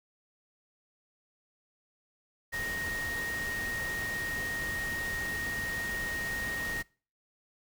sine tone in noise, 1864.7 Hz, A#6, in tune, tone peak -33 dBFS, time 2.52-6.83 s, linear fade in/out 20 ms, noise pink, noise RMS -40 dBFS, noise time 2.52-6.83 s, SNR +4 dB, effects noise-tail reverb RT60 0.4 s tail -24 dB re dry

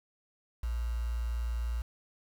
sine tone with quantisation, 58.27 Hz, A#1, in tune, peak -30 dBFS, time 0.63-1.82 s, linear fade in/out 5 ms, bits 8, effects none

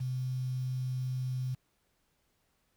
sine tone with quantisation, 128.4 Hz, C3, 32 cents flat, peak -31 dBFS, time 0-1.55 s, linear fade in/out 10 ms, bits 9, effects pink hiss -75 dBFS RMS until 2.76 s

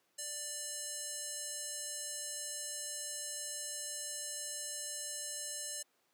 square tone with band-pass filter, 589 Hz, D5, 5 cents sharp, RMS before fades -42 dBFS, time 0.18-5.83 s, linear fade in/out 10 ms, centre 8100 Hz, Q 2.7, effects pink hiss -75 dBFS RMS until 6.13 s + high-pass 300 Hz 12 dB/octave

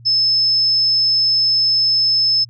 sine tone, 5230 Hz, E8, 15 cents flat, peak -12 dBFS, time 0.05-2.45 s, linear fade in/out 20 ms, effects added 118 Hz sine -39 dBFS peak until 2.49 s

